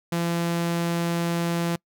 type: tone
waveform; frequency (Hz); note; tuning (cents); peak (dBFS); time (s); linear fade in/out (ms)
sawtooth; 170; F3; -46; -19; 0.12-1.76; 5
effects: noise-tail reverb RT60 0.1 s tail -26 dB re dry